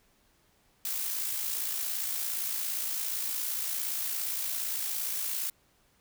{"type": "noise with amplitude modulation", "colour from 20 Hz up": "blue", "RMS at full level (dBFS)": -31, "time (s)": [0.85, 5.5], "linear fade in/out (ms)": 2, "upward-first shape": "sine", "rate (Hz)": 57.4, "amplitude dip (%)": 40, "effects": ["pink hiss -67 dBFS RMS until 6 s"]}